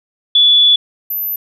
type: tone pair in turn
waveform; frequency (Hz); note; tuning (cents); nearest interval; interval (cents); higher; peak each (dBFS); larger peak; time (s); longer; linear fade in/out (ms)
sine; 3439 / 12107; A7 / F#9; -40 / +39; octave + minor seventh; 2179; second; -6 / -17; first; 0.35-0.76 / 1.1-1.36; first; 5
effects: none